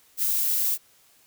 violet noise, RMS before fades -24 dBFS, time 0.17-0.78 s, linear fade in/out 50 ms, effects white hiss -59 dBFS RMS until 1.26 s

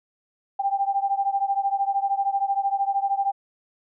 sine beating tone pair, 787 / 800 Hz, G5 / G5, +7 / +35 cents, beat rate 13 Hz, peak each -23 / -25 dBFS, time 0.59-3.32 s, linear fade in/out 10 ms, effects none

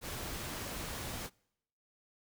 pink noise, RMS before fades -41 dBFS, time 0.01-1.3 s, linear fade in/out 50 ms, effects noise-tail reverb RT60 0.8 s tail -26 dB re dry

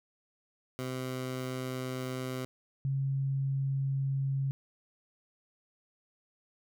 15% pulse / sine tone pair in turn, 128.8 / 136.23 Hz, C3 / C#3, -27 / -30 cents, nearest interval minor second, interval 97 cents, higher second, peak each -28 dBFS, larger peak neither, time 0.79-2.45 / 2.85-4.51 s, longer neither, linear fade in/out 0 ms, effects none

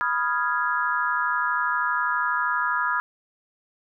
sine chord, F half-diminished seventh, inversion second, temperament equal, 987.8 / 1244.5 / 1396.9 / 1661.2 Hz, Cb6 / Eb6 / F6 / Ab6, 0 / 0 / 0 / 0 cents, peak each -27 dBFS, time 0.01-3 s, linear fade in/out 0 ms, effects none

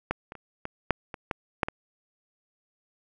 clicks, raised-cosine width 0.5 ms, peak -11 / -24 / -28 / -18 / -6 / -21 / -13 / -7 / -16 dBFS, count 9, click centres 0.11 / 0.321 / 0.353 / 0.654 / 0.907 / 1.142 / 1.312 / 1.632 / 1.685 s, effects none

